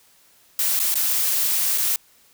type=noise with dropouts; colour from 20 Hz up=blue; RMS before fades=-21 dBFS; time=0.59-1.96 s; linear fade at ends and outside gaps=1 ms; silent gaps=0.792-0.799 / 0.942-0.955 / 1.777-1.781 s; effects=white hiss -56 dBFS RMS until 2.33 s